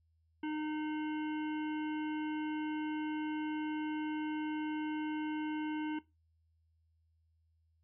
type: harmonic tone with a mistuned harmonic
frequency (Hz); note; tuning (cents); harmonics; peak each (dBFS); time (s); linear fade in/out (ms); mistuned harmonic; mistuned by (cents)
306.5; D#4; -26; 1 / 3 / 5 / 7 / 9 / 10; -35 / -45 / -49 / -52 / -54 / -55; 0.43-5.99; 5; 10; -29
effects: noise-tail reverb RT60 0.2 s tail -17 dB re dry + added 81 Hz sine -70 dBFS peak until 7.83 s